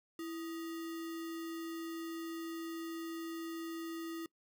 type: tone with sample-and-hold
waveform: sine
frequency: 330.6 Hz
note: E4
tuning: 5 cents sharp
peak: -39 dBFS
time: 0.19-4.26 s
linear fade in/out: 2 ms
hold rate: 1575 Hz
effects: noise-tail reverb RT60 0.1 s tail -22 dB re dry